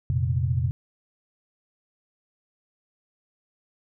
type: chord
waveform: sine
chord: F suspended fourth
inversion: none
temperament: just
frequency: 87.31 / 116.41 / 130.96 Hz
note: F2 / Bb2 / C3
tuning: 0 / -2 / +2 cents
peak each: -26 / -26 / -25 dBFS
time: 0.1-0.71 s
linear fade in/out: 0 ms
effects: none